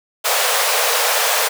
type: high-pass noise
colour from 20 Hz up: pink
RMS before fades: -17 dBFS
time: 0.24-1.49 s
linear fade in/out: 20 ms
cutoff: 450 Hz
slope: 96 dB/octave
effects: none